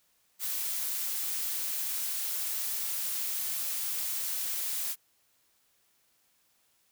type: noise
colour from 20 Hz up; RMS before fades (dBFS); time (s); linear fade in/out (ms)
blue; -33; 0.39-4.96; 50
effects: white hiss -70 dBFS RMS until 6.91 s